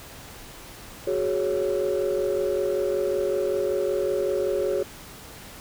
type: chord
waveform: sine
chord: F# suspended second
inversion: none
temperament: equal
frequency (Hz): 370 / 415.3 / 554.4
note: F#4 / G#4 / C#5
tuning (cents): 0 / 0 / 0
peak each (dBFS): -25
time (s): 1.07-4.83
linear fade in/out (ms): 5
effects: tanh soft clip ceiling -17 dBFS + pink hiss -43 dBFS RMS until 5.6 s